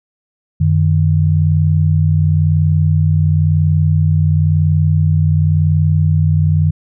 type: tone pair together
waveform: sine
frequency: 92.5 / 153.46 Hz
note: F#2 / D#3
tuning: 0 / -24 cents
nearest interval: major sixth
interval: 876 cents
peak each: -12 dBFS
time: 0.6-6.71 s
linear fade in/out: 10 ms
effects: none